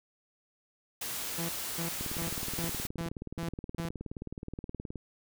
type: noise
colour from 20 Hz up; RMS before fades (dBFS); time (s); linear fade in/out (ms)
white; -37; 1.01-2.87; 5
type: tone bursts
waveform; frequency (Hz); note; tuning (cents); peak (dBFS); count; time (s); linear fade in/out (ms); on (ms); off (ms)
sawtooth; 167.6; E3; +29; -30; 7; 1.38-3.89; 5; 110; 290
type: click train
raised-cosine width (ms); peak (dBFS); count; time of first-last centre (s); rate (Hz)
3; -26; 57; 2.01-4.957; 19
effects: none

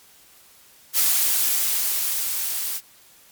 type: noise with level ramp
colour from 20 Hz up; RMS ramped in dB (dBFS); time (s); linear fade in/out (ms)
blue; -18 to -27; 0.93-2.81; 50
effects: white hiss -52 dBFS RMS until 3.31 s + MP3 96 kbps

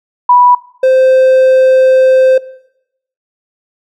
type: tone pair in turn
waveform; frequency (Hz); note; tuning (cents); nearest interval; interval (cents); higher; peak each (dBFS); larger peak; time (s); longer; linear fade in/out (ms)
sine / triangle; 983 / 520.7; B5 / C5; -8 / -8; major seventh; 1100; first; -3; neither; 0.29-0.55 / 0.83-2.38; second; 5
effects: noise-tail reverb RT60 0.8 s tail -19 dB re dry

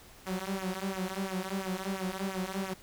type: tone with flanger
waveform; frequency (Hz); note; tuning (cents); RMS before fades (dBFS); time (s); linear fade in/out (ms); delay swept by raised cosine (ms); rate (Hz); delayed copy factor
sawtooth; 190; F#3; +46; -35; 0.26-2.74; 10; 0.21 to 5.71; 2.9; -0.85
effects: pink hiss -54 dBFS RMS until 2.82 s

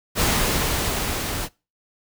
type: noise with level ramp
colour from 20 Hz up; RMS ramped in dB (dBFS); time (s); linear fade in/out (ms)
pink; -19 to -28; 0.15-1.49; 50
effects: noise-tail reverb RT60 0.3 s tail -24 dB re dry

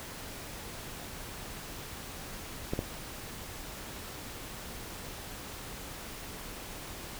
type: clicks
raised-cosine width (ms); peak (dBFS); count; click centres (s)
2; -17; 2; 2.735 / 2.791
effects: pink hiss -43 dBFS RMS until 7.19 s

